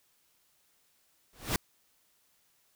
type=noise with exponential growth; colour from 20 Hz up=pink; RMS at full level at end=-25 dBFS; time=1.33-1.56 s; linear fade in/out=2 ms; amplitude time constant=50 ms; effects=white hiss -70 dBFS RMS until 2.75 s